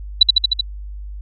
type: tone with echo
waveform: sine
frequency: 3951 Hz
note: B7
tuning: in tune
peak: -3 dBFS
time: 0.21-0.23 s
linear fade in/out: 5 ms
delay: 76 ms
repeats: 5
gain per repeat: -2 dB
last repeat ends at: 0.61 s
effects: added 50 Hz sine -28 dBFS peak until 1.21 s